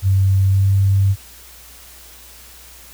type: tone with pitch glide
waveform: sine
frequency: 96.4 to 97.75 Hz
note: G2 to G2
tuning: -28 to -4 cents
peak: -11 dBFS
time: 0.02-1.16 s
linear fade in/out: 50 ms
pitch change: +24 cents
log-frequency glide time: 0.48-0.64 s
effects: added 60 Hz sine -46 dBFS peak until 2.93 s + white hiss -42 dBFS RMS until 2.93 s